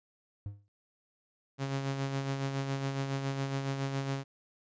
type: tone with exponential decay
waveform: triangle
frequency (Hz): 101.4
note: G#2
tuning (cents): -41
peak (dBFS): -31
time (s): 0.46-0.68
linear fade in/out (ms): 0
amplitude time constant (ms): 47
type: tone with tremolo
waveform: sawtooth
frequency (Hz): 136.7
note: C#3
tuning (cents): -24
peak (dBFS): -26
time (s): 1.58-4.24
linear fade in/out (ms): 50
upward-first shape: sine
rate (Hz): 7.2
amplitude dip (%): 45
effects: resampled to 16000 Hz

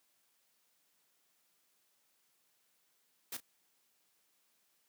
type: noise with echo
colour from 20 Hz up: white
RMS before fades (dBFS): -41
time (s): 3.32-3.37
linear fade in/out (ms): 5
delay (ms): 34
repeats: 1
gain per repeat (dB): -14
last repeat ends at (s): 3.404
effects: white hiss -75 dBFS RMS until 4.88 s + high-pass 150 Hz 12 dB/octave

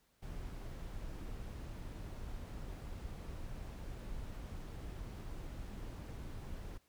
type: noise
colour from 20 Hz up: brown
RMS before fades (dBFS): -45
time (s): 0.22-6.78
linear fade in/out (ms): 10
effects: pink hiss -74 dBFS RMS until 6.88 s

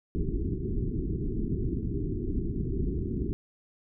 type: low-pass noise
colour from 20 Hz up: pink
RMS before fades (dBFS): -30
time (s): 0.15-3.33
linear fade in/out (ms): 0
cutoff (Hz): 410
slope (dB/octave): 96
effects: none

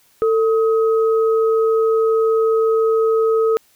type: tone pair together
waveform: sine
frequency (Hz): 446.8 / 1265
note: A4 / D#6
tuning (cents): +27 / +28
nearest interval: octave + tritone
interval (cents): 1801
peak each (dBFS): -13 / -24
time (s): 0.22-3.57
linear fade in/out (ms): 0
effects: white hiss -56 dBFS RMS until 3.75 s

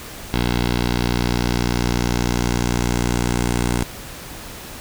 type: tone with low-pass filter sweep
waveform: 10% pulse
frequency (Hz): 60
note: B1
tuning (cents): -49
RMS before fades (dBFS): -20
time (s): 0.34-3.84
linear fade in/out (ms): 0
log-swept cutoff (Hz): 4000 to 8800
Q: 2.3
effects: pink hiss -35 dBFS RMS until 4.8 s

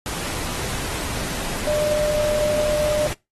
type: tone in noise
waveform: sine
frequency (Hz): 601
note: D5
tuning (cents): +40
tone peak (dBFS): -19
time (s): 1.67-3.07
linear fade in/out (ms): 0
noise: pink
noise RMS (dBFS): -28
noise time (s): 0.06-3.13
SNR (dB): +6
effects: noise-tail reverb RT60 0.2 s tail -21 dB re dry + AAC 32 kbps

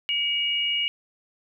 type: tone pair together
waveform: sine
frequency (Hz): 2280 / 2873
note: C#7 / F7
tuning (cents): +48 / +48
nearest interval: major third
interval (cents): 400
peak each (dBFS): -29 / -23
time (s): 0.09-0.88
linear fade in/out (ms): 0
effects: none

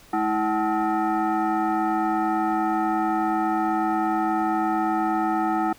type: tone with frequency modulation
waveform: sine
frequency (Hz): 213.4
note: G#3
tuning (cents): +47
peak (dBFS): -20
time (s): 0.13-5.73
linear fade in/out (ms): 5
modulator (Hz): 538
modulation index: 1.9
effects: pink hiss -51 dBFS RMS until 5.78 s

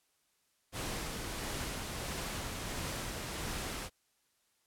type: noise with tremolo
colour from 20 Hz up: pink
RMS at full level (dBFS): -38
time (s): 0.72-3.9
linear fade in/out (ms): 50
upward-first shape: sine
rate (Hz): 1.5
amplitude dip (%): 25
effects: white hiss -75 dBFS RMS until 4.66 s + low-pass 12000 Hz 12 dB/octave

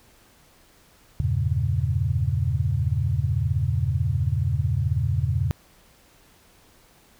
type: chord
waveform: sine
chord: E diminished seventh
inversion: none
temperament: equal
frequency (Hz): 82.41 / 98 / 116.54 / 138.59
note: E2 / G2 / Bb2 / Db3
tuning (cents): 0 / 0 / 0 / 0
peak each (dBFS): -26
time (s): 1.2-5.51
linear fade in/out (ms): 0
effects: pink hiss -56 dBFS RMS until 7.19 s

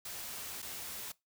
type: noise with dropouts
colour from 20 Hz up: white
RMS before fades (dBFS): -43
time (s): 0.05-1.12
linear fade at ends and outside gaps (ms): 5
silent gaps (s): 0.62-0.625
effects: noise-tail reverb RT60 0.2 s tail -21 dB re dry

